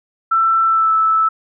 sine tone with pitch glide, 1335 to 1312.1 Hz, E6 to E6, +22 to -8 cents, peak -11 dBFS, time 0.31-1.29 s, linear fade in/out 10 ms, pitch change -30 cents, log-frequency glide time 0.65-0.93 s, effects none

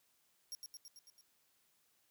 sawtooth tone with echo, 5588 Hz, F8, in tune, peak -40 dBFS, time 0.52-0.55 s, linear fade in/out 0 ms, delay 110 ms, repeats 6, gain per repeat -3 dB, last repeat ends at 1.21 s, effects white hiss -75 dBFS RMS until 2.1 s + high-pass 60 Hz 12 dB/octave

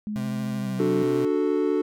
sine tone with pitch glide, 210.8 to 186.72 Hz, G#3 to F#3, +26 to +16 cents, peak -27 dBFS, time 0.07-1.03 s, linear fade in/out 0 ms, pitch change -210 cents, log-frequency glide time 0.53-0.83 s
30% pulse tone with vibrato, 130 Hz, C3, 11 cents flat, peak -28 dBFS, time 0.16-1.25 s, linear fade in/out 0 ms, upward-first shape sine, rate 13 Hz, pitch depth 27 cents each way
triangle chord, D major, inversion none, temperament equal with one note detuned, 294.5 / 370 / 440 Hz, D4 / F#4 / A4, +5 / 0 / 0 cents, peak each -23 dBFS, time 0.79-1.82 s, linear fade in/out 10 ms
effects none

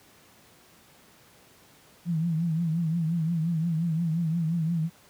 sine tone with vibrato, 164.81 Hz, E3, in tune, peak -23 dBFS, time 2.05-4.9 s, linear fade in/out 50 ms, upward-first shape triangle, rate 5.7 Hz, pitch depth 110 cents each way, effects pink hiss -56 dBFS RMS until 5.09 s + high-pass 100 Hz 12 dB/octave

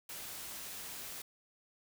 white noise, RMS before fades -45 dBFS, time 0.09-1.22 s, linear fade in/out 5 ms, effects none

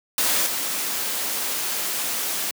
white noise with level steps, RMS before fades -21 / -26 dBFS, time 0.18-2.51 s, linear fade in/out 2 ms, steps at 0.46 s, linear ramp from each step 5 ms, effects high-pass 200 Hz 12 dB/octave

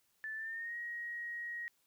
sine tone with pitch glide, 1753 to 1889.7 Hz, A6 to A#6, -7 to +23 cents, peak -39 dBFS, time 0.24-1.68 s, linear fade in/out 0 ms, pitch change +130 cents, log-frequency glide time 0.35-0.76 s, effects white hiss -75 dBFS RMS until 1.86 s

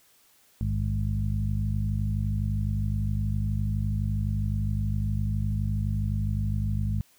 harmonic tone with a mistuned harmonic, 51.91 Hz, G#1, in tune, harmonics 1 / 2 / 3 / 4, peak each -29 / -27 / -34 / -34 dBFS, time 0.61-7.01 s, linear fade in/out 0 ms, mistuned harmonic 1, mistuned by +140 cents, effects white hiss -61 dBFS RMS until 7.18 s

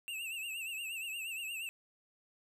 square tone with vibrato, 2691 Hz, E7, 35 cents sharp, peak -39 dBFS, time 0.08-1.69 s, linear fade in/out 0 ms, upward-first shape triangle, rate 8.5 Hz, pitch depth 110 cents each way, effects none

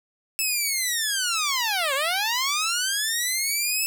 10% pulse linear two-way sweep, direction down then up, 2637 to 523.3 to 2637 Hz, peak -14 dBFS, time 0.39-3.86 s, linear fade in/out 0 ms, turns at 1.94 s, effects none

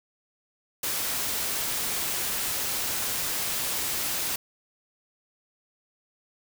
white noise, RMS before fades -29 dBFS, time 0.83-4.36 s, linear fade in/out 5 ms, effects none

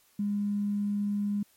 triangle tone with tanh clipping, 204.4 Hz, G#3, 27 cents flat, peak -26 dBFS, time 0.19-1.43 s, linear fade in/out 5 ms, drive 3 dB, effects white hiss -64 dBFS RMS until 1.56 s + MP3 64 kbps

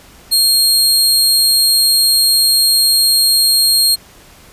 sawtooth tone, 4239 Hz, C8, 22 cents sharp, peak -6 dBFS, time 0.31-3.96 s, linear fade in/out 20 ms, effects pink hiss -42 dBFS RMS until 4.52 s + resampled to 32000 Hz

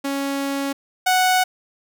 sawtooth tone pair in turn, 277.2 / 740 Hz, C#4 / F#5, 0 / 0 cents, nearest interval octave + perfect fourth, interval 1700 cents, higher second, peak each -18 / -11 dBFS, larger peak second, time 0.04-0.73 / 1.06-1.44 s, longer first, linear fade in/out 10 ms, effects none

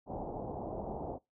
white low-pass noise, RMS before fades -40 dBFS, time 0.06-1.19 s, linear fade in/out 50 ms, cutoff 840 Hz, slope 48 dB/octave, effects noise-tail reverb RT60 0.2 s tail -22 dB re dry

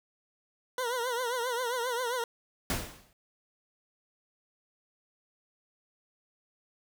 20% pulse tone with vibrato, 488.1 Hz, B4, 20 cents flat, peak -25 dBFS, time 0.78-2.24 s, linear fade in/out 2 ms, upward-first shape triangle, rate 7.5 Hz, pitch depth 120 cents each way
pink noise with exponential decay, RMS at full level -28 dBFS, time 2.7-3.13 s, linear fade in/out 1 ms, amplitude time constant 92 ms
effects none

